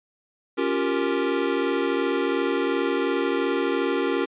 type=chord; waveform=square; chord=G half-diminished seventh; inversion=second; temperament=equal; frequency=277.2 / 349.2 / 392 / 466.2 Hz; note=Db4 / F4 / G4 / Bb4; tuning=0 / 0 / 0 / 0 cents; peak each=-28 dBFS; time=0.57-4.26 s; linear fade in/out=20 ms; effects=resampled to 8000 Hz